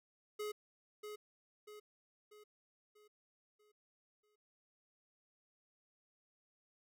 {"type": "tone with echo", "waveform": "square", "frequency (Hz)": 421, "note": "G#4", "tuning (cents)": 24, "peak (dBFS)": -40, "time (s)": [0.39, 0.52], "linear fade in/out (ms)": 10, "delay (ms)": 640, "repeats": 6, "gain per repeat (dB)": -6, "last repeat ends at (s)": 4.36, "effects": []}